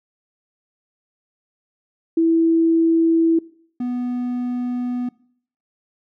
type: tone pair in turn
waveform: sine / triangle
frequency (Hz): 328.9 / 246.4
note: E4 / B3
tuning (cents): -4 / -4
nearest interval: perfect fourth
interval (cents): 500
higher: first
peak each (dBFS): -13 / -19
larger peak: first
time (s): 2.17-3.39 / 3.8-5.09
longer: second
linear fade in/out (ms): 5
effects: noise-tail reverb RT60 0.6 s tail -22 dB re dry